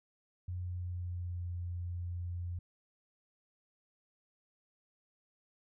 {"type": "tone with pitch glide", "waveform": "sine", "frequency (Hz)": [89.7, 87.75], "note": ["F2", "F2"], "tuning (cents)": [47, 9], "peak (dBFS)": -36, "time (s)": [0.48, 2.59], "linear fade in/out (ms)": 5, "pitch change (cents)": -38, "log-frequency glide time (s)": [0.59, 1.48], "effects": []}